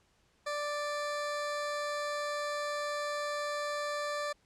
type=tone; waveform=20% pulse; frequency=587.3 Hz; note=D5; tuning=in tune; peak=-28 dBFS; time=0.46-4.33 s; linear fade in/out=10 ms; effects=pink hiss -70 dBFS RMS until 4.45 s + low-pass 8000 Hz 12 dB/octave